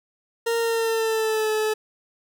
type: tone with pitch glide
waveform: 40% pulse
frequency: 462.8 to 431.8 Hz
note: A#4 to A4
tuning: -13 to -33 cents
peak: -20 dBFS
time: 0.46-1.74 s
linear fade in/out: 10 ms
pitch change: -120 cents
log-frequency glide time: 0.58-1.5 s
effects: none